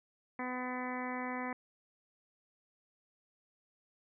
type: harmonic tone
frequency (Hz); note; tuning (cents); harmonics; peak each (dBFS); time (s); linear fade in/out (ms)
251.6; B3; +32; 1 / 2 / 3 / 4 / 5 / 6 / 7 / 8 / 9; -40 / -45 / -44 / -43 / -49 / -53 / -47 / -45 / -51; 0.39-1.53; 2
effects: none